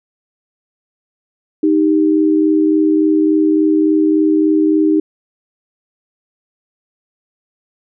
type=tone pair together; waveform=sine; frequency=311.1 / 394.6 Hz; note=D#4 / G4; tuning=0 / +11 cents; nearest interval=major third; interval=411 cents; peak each=-10 / -17 dBFS; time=1.63-5 s; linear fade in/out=5 ms; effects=none